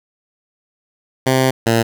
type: tone pair in turn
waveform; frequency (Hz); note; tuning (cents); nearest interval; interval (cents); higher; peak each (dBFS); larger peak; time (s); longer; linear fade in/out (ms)
10% pulse; 130.9 / 114.65; C3 / A#2; +1 / -28; major second; 229; first; -4; neither; 1.26-1.51 / 1.66-1.83; first; 10
effects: none